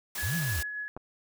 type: noise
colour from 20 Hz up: white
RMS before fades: -36 dBFS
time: 0.15-0.63 s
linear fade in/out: 5 ms
type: tone with tremolo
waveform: sine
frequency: 1691 Hz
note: G#6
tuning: 31 cents sharp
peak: -32 dBFS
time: 0.18-0.88 s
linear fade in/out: 0 ms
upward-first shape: sine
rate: 6.9 Hz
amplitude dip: 30%
type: linear two-way sweep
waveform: sine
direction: up then down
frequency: 58.9 to 177.1 to 58.9 Hz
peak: -29 dBFS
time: 0.22-0.62 s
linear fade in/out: 20 ms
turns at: 0.36 s
type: clicks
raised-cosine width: 1 ms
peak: -25 / -35 dBFS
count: 2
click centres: 0.966 / 0.974 s
effects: none